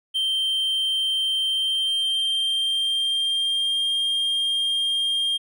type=tone with pitch glide; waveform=triangle; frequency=3136 to 3209 Hz; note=G7 to G7; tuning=0 to +40 cents; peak=-19 dBFS; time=0.14-5.38 s; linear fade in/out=20 ms; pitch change=+40 cents; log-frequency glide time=1.48-3.92 s; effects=none